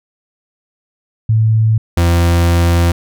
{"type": "tone pair in turn", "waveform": ["sine", "40% pulse"], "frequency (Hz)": [110.5, 85.55], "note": ["A2", "F2"], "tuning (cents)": [8, -35], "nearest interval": "major third", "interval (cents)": 443, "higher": "first", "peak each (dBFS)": -8, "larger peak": "neither", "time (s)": [[1.29, 1.78], [1.97, 2.92]], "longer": "second", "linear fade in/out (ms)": 5, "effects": []}